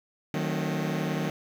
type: chord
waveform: sawtooth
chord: D# diminished seventh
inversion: none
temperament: just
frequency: 155.56 / 186.68 / 224 / 268.8 Hz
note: D#3 / F#3 / A3 / C4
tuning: 0 / +16 / +31 / +47 cents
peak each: -26 / -28 / -31 / -32 dBFS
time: 0.34-1.3 s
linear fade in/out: 2 ms
effects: low-pass 4000 Hz 12 dB/octave + 8-bit